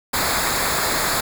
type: noise with comb filter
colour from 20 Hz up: pink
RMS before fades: -21 dBFS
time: 0.13-1.21 s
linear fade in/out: 10 ms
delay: 0.34 ms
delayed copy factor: -0.7
effects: none